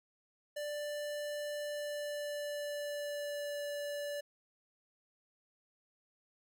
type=tone with pitch glide; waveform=square; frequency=589 to 580.2 Hz; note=D5 to D5; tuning=+5 to -21 cents; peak=-38 dBFS; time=0.56-4.21 s; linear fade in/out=10 ms; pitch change=-26 cents; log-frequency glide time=1.6-3.63 s; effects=none